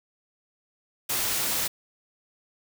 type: noise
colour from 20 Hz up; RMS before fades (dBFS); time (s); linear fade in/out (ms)
white; -27; 1.09-1.68; 10
effects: none